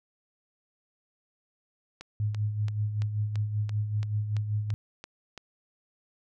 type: click train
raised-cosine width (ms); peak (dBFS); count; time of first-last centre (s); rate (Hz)
0.2; -24; 11; 2.01-5.377; 2.97
type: tone with tremolo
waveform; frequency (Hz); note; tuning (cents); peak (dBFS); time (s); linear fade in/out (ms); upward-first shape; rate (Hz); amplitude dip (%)
sine; 105.5; G#2; +28; -24; 2.2-4.74; 0; sine; 5.2; 55
effects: none